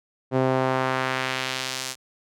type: tone with band-pass filter sweep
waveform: sawtooth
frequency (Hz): 130.6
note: C3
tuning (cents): -3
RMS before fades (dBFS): -25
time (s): 0.31-1.96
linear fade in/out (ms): 50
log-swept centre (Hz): 450 to 7100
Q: 0.93
effects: none